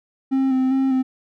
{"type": "tone with vibrato", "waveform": "triangle", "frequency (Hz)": 263.4, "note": "C4", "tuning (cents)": 12, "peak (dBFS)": -14, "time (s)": [0.31, 1.03], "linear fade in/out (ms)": 20, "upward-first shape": "square", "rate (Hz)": 2.5, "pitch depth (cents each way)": 22, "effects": []}